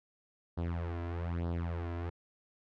sawtooth tone with flanger, 85.2 Hz, F2, 42 cents flat, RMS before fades -36 dBFS, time 0.57-2.1 s, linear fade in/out 10 ms, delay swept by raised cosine 0.21 to 3.01 ms, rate 1.1 Hz, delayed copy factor +0.8, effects low-pass 2000 Hz 12 dB/octave

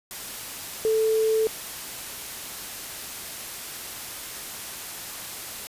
sine tone in noise, 440.1 Hz, A4, in tune, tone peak -19 dBFS, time 0.85-1.47 s, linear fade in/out 0 ms, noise white, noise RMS -36 dBFS, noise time 0.11-5.67 s, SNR +14 dB, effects resampled to 32000 Hz

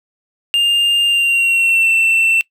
triangle tone with pitch glide, 2806 to 2685 Hz, F7 to E7, +8 to +31 cents, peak -9 dBFS, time 0.54-2.41 s, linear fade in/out 0 ms, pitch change -77 cents, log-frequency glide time 1.05-1.9 s, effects noise-tail reverb RT60 0.1 s tail -22 dB re dry

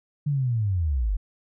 sine linear sweep, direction down, 150.2 to 42.23 Hz, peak -21 dBFS, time 0.26-1.17 s, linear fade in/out 10 ms, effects none

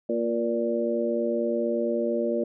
harmonic tone with a mistuned harmonic, 116.54 Hz, A#2, in tune, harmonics 2 / 3 / 4 / 5, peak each -29 / -29 / -29 / -28 dBFS, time 0.09-2.44 s, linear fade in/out 5 ms, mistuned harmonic 4, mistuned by +28 cents, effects none

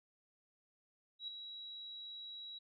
sine tone with ADSR envelope, 3879 Hz, B7, 32 cents flat, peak -39 dBFS, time 1.19-2.59 s, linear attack 89 ms, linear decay 4 ms, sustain -7 dB, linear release 13 ms, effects none

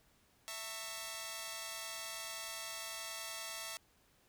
5% pulse chord, A major, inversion second, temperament equal with one note detuned, 659.3 / 902.7 / 1108.7 Hz, E5 / A5 / C#6, 0 / +44 / 0 cents, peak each -34 / -36 / -36 dBFS, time 0.48-3.77 s, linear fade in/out 0 ms, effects pink hiss -70 dBFS RMS until 4.28 s

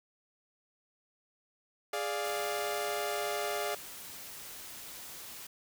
sawtooth chord, D diminished, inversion second, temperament equal, 415.3 / 587.3 / 698.5 Hz, Ab4 / D5 / F5, 0 / 0 / 0 cents, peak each -33 dBFS, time 1.93-3.75 s, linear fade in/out 5 ms
white noise, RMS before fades -46 dBFS, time 2.24-5.47 s, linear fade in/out 5 ms
effects none

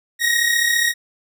sawtooth tone pair together, 1864.7 / 1899.5 Hz, A#6 / A#6, 0 / +32 cents, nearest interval unison, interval 32 cents, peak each -15 dBFS, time 0.19-0.94 s, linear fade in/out 50 ms, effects none

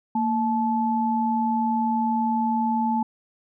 sine tone pair together, 230 / 867.8 Hz, A#3 / A5, -23 / -24 cents, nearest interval octave + major seventh, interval 2299 cents, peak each -23 / -23 dBFS, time 0.15-3.03 s, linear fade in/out 5 ms, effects none

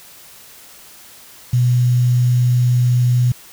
sine tone with quantisation, 123.47 Hz, B2, in tune, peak -11 dBFS, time 1.53-3.32 s, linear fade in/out 5 ms, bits 6, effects white hiss -42 dBFS RMS until 3.52 s

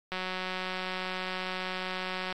click train, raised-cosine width 0.3 ms, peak -18 dBFS, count 409, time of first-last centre 0.12-2.325 s, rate 185 Hz, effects AAC 64 kbps

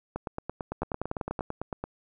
two click trains, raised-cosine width 1 ms, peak -18 / -16 dBFS, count 16 / 7, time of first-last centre 0.16-1.84 / 0.82-1.408 s, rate 8.93 / 10.2 Hz, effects none

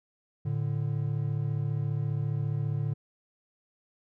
triangle tone pair together, 112.06 / 146.83 Hz, A2 / D3, +32 / 0 cents, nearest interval perfect fourth, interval 468 cents, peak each -28 dBFS, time 0.45-2.94 s, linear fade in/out 10 ms, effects none

